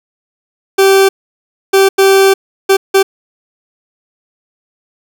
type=tone bursts at uneven times; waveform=40% pulse; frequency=388.5 Hz; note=G4; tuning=16 cents flat; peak=-4 dBFS; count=5; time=0.78-1.09 / 1.73-1.89 / 1.98-2.34 / 2.69-2.77 / 2.94-3.03 s; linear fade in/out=10 ms; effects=none